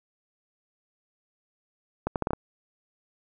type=accelerating click train; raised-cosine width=1 ms; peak=-12 dBFS; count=6; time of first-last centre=2.07-2.333 s; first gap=88 ms; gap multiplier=0.74; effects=none